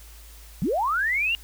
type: linear sweep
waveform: sine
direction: up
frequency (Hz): 137.5 to 2861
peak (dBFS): -21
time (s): 0.62-1.35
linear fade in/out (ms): 0
effects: added 54 Hz sine -44 dBFS peak until 1.43 s + white hiss -50 dBFS RMS until 1.43 s